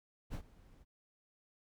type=noise with ADSR envelope; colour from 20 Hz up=brown; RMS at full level=-39 dBFS; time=0.3-0.85 s; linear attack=39 ms; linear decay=77 ms; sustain=-21 dB; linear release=31 ms; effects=none